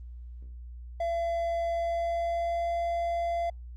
triangle tone with pitch glide, 677 to 683.7 Hz, E5 to F5, +46 to -37 cents, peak -25 dBFS, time 1-3.5 s, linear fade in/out 5 ms, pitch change +17 cents, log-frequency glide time 1.71-2.71 s, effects added 60 Hz sine -40 dBFS peak until 3.76 s + Opus 32 kbps

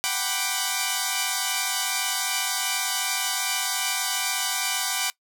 5% pulse chord, G major seventh, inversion third, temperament equal, 740 / 784 / 987.8 / 1174.7 Hz, F#5 / G5 / B5 / D6, 0 / 0 / 0 / 0 cents, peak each -18 dBFS, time 0.04-5.1 s, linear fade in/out 0 ms, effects noise-tail reverb RT60 0.1 s tail -21 dB re dry

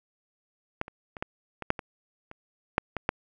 clicks, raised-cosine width 0.5 ms, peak -13 / -27 / -24 / -15 / -20 / -7 / -20 / -27 / -6 / -15 / -8 dBFS, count 11, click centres 0.814 / 0.881 / 1.168 / 1.225 / 1.623 / 1.704 / 1.792 / 2.314 / 2.781 / 2.967 / 3.091 s, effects none

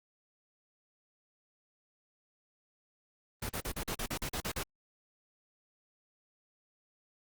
pink noise bursts, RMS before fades -36 dBFS, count 11, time 3.42-4.632 s, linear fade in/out 5 ms, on 72 ms, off 42 ms, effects Opus 24 kbps

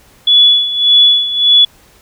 sine tone with tremolo, 3417 Hz, G#7, 49 cents sharp, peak -3 dBFS, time 0.27-1.65 s, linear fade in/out 5 ms, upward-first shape sine, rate 1.7 Hz, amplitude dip 75%, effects pink hiss -46 dBFS RMS until 2.01 s

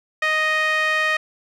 sawtooth tone with band-pass filter, 622.3 Hz, D#5, in tune, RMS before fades -20 dBFS, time 0.22-1.17 s, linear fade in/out 5 ms, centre 2000 Hz, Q 2.7, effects none

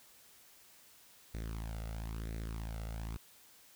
sawtooth tone with flanger, 55.2 Hz, A1, 6 cents sharp, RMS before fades -41 dBFS, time 1.34-3.17 s, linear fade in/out 5 ms, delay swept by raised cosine 0.48 to 1.48 ms, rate 1 Hz, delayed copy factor +0.65, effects white hiss -61 dBFS RMS until 3.75 s

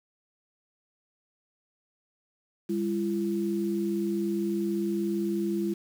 sine tone pair together, 201.6 / 339.1 Hz, G3 / E4, +49 / +49 cents, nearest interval major sixth, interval 900 cents, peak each -29 / -28 dBFS, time 2.69-5.74 s, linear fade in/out 10 ms, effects 8-bit

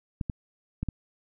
clicks, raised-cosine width 5 ms, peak -17 dBFS, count 4, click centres 0.212 / 0.298 / 0.83 / 0.887 s, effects none

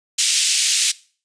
white band-pass noise, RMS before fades -18 dBFS, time 0.18-0.92 s, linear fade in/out 10 ms, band 2500 to 8700 Hz, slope 24 dB/octave, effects noise-tail reverb RT60 0.4 s tail -20 dB re dry + resampled to 22050 Hz

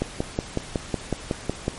click train, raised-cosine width 2 ms, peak -9 dBFS, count 10, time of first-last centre 0.02-1.681 s, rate 5.42 Hz, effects pink hiss -39 dBFS RMS until 1.78 s + MP3 48 kbps

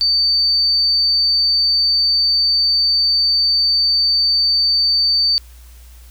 sine tone, 4580 Hz, D8, 44 cents flat, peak -12 dBFS, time 0.01-5.38 s, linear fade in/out 0 ms, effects added 60 Hz sine -38 dBFS peak until 6.1 s + white hiss -49 dBFS RMS until 6.1 s

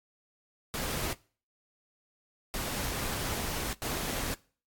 pink noise bursts at uneven times, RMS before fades -34 dBFS, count 3, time 0.74-1.13 / 2.54-3.73 / 3.82-4.34 s, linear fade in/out 0 ms, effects noise-tail reverb RT60 0.4 s tail -21 dB re dry + AAC 64 kbps

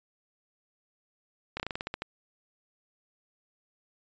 slowing click train, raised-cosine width 0.3 ms, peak -17 dBFS, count 10, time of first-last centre 1.57-2.02 s, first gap 28 ms, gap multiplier 1.14, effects resampled to 16000 Hz

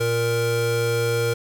square tone pair together, 116.54 / 468 Hz, A#2 / A#4, 0 / +7 cents, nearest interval 2 octaves, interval 2407 cents, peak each -25 / -22 dBFS, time 0-1.34 s, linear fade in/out 10 ms, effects none

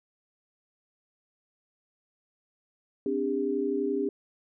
sine tone cluster, 259.9 / 291.6 / 400.9 Hz, C4 / D4 / G4, -11 / -12 / +39 cents, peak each -32 / -31 / -28 dBFS, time 3.06-4.09 s, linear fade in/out 2 ms, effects none

